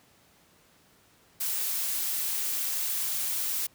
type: noise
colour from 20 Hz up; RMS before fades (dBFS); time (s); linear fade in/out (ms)
blue; -30; 1.4-3.67; 10
effects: pink hiss -61 dBFS RMS until 3.74 s + high-pass 80 Hz 12 dB/octave